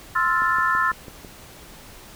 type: chord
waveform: sine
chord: F major seventh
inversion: second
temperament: equal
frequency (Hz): 1046.5 / 1318.5 / 1396.9 / 1760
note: C6 / E6 / F6 / A6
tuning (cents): 0 / 0 / 0 / 0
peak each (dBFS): -23 / -23 / -25 / -23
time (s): 0.15-0.92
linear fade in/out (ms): 10
type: click train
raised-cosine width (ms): 2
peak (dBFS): -25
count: 6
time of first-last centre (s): 0.42-1.248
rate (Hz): 6.04
effects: pink hiss -44 dBFS RMS until 2.15 s